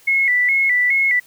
sine tone with vibrato, 2071 Hz, C7, 18 cents flat, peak -13 dBFS, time 0.07-1.2 s, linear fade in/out 10 ms, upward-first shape square, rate 2.4 Hz, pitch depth 83 cents each way, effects white hiss -50 dBFS RMS until 1.26 s

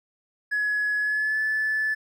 triangle tone with pitch glide, 1689 to 1739.5 Hz, G#6 to A6, +29 to -20 cents, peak -19 dBFS, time 0.51-1.95 s, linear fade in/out 20 ms, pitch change +51 cents, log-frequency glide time 0.99-1.4 s, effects tanh soft clip ceiling -19 dBFS

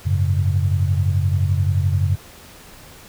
sine chord, F# suspended second, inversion none, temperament just, 92.5 / 104.06 / 138.75 Hz, F#2 / G#2 / C#3, 0 / +4 / +2 cents, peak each -17 / -23 / -22 dBFS, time 0.05-2.16 s, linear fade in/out 20 ms, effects pink hiss -43 dBFS RMS until 3.08 s

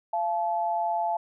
sine tone pair together, 686.1 / 865 Hz, F5 / A5, -31 / -30 cents, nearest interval major third, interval 401 cents, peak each -27 dBFS, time 0.13-1.17 s, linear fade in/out 5 ms, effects none

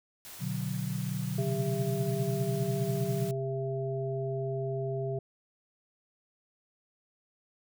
white noise, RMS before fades -46 dBFS, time 0.25-3.31 s, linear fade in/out 0 ms
sine chord, B minor, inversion none, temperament just, 123.47 / 148.16 / 185.21 Hz, B2 / D3 / F#3, 0 / +16 / +2 cents, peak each -35 dBFS, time 0.39-3.33 s, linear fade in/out 50 ms
harmonic tone, 133.4 Hz, C3, 34 cents sharp, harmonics 1 / 3 / 5, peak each -33 / -34 / -38 dBFS, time 1.38-5.19 s, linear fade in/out 5 ms
effects none

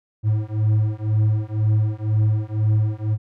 triangle beating tone pair, 106.4 / 108.4 Hz, G#2 / A2, +42 / -25 cents, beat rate 2 Hz, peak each -18 dBFS, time 0.23-3.18 s, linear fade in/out 50 ms, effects none

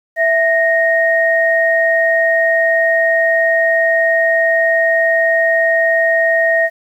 sine tone pair together, 659.3 / 1861.6 Hz, E5 / A#6, 0 / -3 cents, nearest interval octave + tritone, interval 1797 cents, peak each -13 dBFS, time 0.16-6.7 s, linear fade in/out 50 ms, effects 8-bit

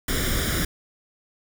pink noise with comb filter, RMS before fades -24 dBFS, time 0.08-0.65 s, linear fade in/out 5 ms, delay 0.57 ms, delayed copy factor +0.75, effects none

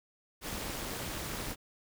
pink noise with amplitude modulation, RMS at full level -35 dBFS, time 0.41-1.56 s, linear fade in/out 50 ms, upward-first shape sine, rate 272 Hz, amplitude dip 80%, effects none

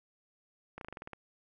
slowing click train, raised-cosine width 0.5 ms, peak -28 dBFS, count 9, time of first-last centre 0.78-1.133 s, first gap 32 ms, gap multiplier 1.09, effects none

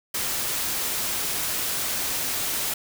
white noise, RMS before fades -27 dBFS, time 0.14-2.74 s, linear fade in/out 5 ms, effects none

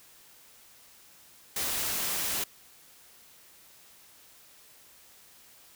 white noise, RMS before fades -31 dBFS, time 1.56-2.44 s, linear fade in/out 5 ms, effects white hiss -56 dBFS RMS until 5.75 s

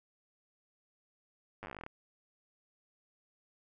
slowing click train, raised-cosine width 0.5 ms, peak -29 dBFS, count 15, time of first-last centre 1.63-1.864 s, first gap 9 ms, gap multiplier 1.09, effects none

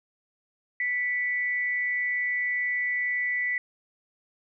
sine tone pair together, 1975.1 / 2217 Hz, B6 / C#7, 0 / 0 cents, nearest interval major second, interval 200 cents, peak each -25 / -35 dBFS, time 0.8-3.58 s, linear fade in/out 2 ms, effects none

